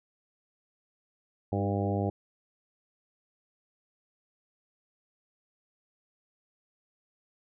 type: harmonic tone with a mistuned harmonic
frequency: 100 Hz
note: G2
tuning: 35 cents sharp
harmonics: 1 / 2 / 3 / 4 / 5 / 6 / 7 / 8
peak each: -30 / -33 / -35 / -36 / -37 / -38 / -38 / -39 dBFS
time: 1.52-2.1 s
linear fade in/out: 5 ms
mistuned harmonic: 3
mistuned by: +23 cents
effects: none